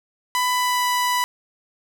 sawtooth tone with pitch glide, 997 to 989 Hz, B5 to B5, +16 to +2 cents, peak -15 dBFS, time 0.35-1.24 s, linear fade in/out 0 ms, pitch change -14 cents, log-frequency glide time 0.5-0.86 s, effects none

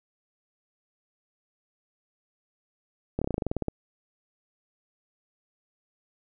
slowing click train, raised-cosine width 2 ms, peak -14 dBFS, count 13, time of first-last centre 3.19-3.683 s, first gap 26 ms, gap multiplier 1.08, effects none

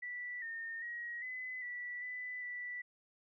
sine tone with pitch steps, 1964 / 1828 / 1898 / 2016 / 1958 / 1994 / 1967 Hz, B6 / A#6 / A#6 / B6 / B6 / B6 / B6, -10 / -34 / +31 / +35 / -15 / +16 / -7 cents, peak -40 dBFS, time 0.02-2.82 s, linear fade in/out 10 ms, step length 400 ms, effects none

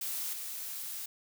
blue noise with level steps, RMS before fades -36 / -40 dBFS, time 0.01-1.06 s, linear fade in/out 5 ms, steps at 0.33 s, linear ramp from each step 2 ms, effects none

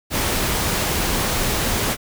pink noise, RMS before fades -21 dBFS, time 0.1-1.97 s, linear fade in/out 50 ms, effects none

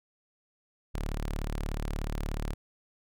sawtooth tone, 36.71 Hz, D1, in tune, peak -27 dBFS, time 0.94-2.54 s, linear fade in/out 10 ms, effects none

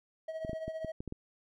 triangle tone with tremolo, 640 Hz, D#5, 49 cents sharp, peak -32 dBFS, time 0.28-0.92 s, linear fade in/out 5 ms, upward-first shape triangle, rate 15 Hz, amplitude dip 70%
clicks, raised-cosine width 3 ms, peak -26 dBFS, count 8, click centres 0.449 / 0.495 / 0.532 / 0.68 / 0.847 / 1.005 / 1.077 / 1.124 s
effects none

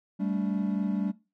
triangle chord, G suspended second, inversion none, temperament equal with one note detuned, 196 / 220 / 287.1 Hz, G3 / A3 / D4, 0 / 0 / -39 cents, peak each -26 / -30 / -31 dBFS, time 0.19-1.12 s, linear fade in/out 20 ms, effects noise-tail reverb RT60 0.3 s tail -22 dB re dry + tanh soft clip ceiling -15 dBFS

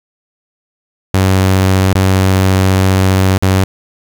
sawtooth tone with dropouts, 94.8 Hz, F#2, 43 cents sharp, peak -4 dBFS, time 1.14-3.64 s, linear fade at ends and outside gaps 0 ms, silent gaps 1.931-1.953 / 3.379-3.425 s, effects 7-bit

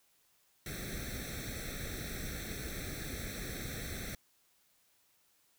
pink noise with comb filter, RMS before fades -41 dBFS, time 0.66-4.15 s, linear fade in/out 2 ms, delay 0.51 ms, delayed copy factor +1, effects white hiss -71 dBFS RMS until 5.58 s

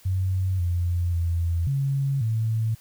sine tone with pitch steps, 93.7 / 87.3 / 84.8 / 137.6 / 111.5 Hz, F#2 / F2 / E2 / C#3 / A2, +22 / 0 / +50 / -12 / +23 cents, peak -21 dBFS, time 0.05-2.75 s, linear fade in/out 10 ms, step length 540 ms, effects white hiss -54 dBFS RMS until 2.8 s

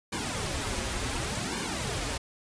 pink noise with flanger, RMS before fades -32 dBFS, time 0.12-2.18 s, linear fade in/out 10 ms, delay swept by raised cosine 1.5 to 6.8 ms, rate 0.68 Hz, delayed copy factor -0.8, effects resampled to 22050 Hz

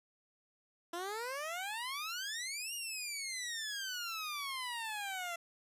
15% pulse exponential two-way sweep, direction up then down, 333.9 to 2876 to 674 Hz, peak -32 dBFS, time 0.93-5.36 s, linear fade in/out 5 ms, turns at 2.74 s, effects resampled to 32000 Hz

